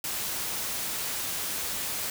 white noise, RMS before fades -32 dBFS, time 0.04-2.1 s, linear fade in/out 2 ms, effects none

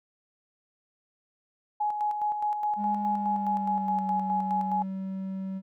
sine tone with tremolo, 839 Hz, G#5, 17 cents sharp, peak -24 dBFS, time 1.8-4.83 s, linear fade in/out 10 ms, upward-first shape square, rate 4.8 Hz, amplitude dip 45%
triangle tone with pitch glide, 204.8 to 191.09 Hz, G#3 to G3, -24 to -44 cents, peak -29 dBFS, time 2.76-5.62 s, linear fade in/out 50 ms, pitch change -120 cents, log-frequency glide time 3.01-4.08 s
effects none

